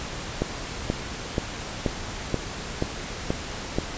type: click train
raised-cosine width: 2 ms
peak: -9 dBFS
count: 8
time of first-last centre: 0.42-3.785 s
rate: 2.08 Hz
effects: pink hiss -34 dBFS RMS until 3.97 s + resampled to 16000 Hz